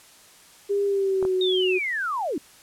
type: tone with pitch glide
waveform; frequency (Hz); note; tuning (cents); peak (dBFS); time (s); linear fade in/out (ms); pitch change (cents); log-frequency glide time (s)
sine; 402.1 to 370.9; G4 to F#4; +44 to +4; -20; 0.69-1.79; 20; -140; 0.85-1.35
type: clicks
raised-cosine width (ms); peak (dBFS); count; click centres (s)
1; -18; 2; 1.227 / 1.251
type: linear sweep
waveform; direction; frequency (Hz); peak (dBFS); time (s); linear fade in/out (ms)
sine; down; 3746 to 251.1; -24; 1.41-2.38; 2
effects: white hiss -51 dBFS RMS until 2.62 s + low-pass 11000 Hz 12 dB/octave